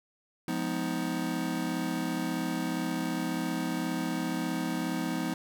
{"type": "chord", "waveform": "square", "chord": "F half-diminished seventh", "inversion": "none", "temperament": "just", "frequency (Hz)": [174.61, 209.5, 251.4, 314.3], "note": ["F3", "Ab3", "Cb4", "Eb4"], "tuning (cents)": [0, 15, 31, 18], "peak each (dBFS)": [-36, -39, -35, -35], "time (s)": [0.48, 5.34], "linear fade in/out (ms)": 2, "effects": ["11-bit"]}